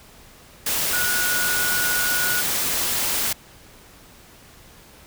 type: tone in noise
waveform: sine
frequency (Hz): 1458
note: F#6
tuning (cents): -26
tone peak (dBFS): -23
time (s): 0.93-2.41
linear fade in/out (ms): 5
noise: white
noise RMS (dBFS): -23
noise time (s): 0.66-3.33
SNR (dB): -3
effects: pink hiss -48 dBFS RMS until 5.06 s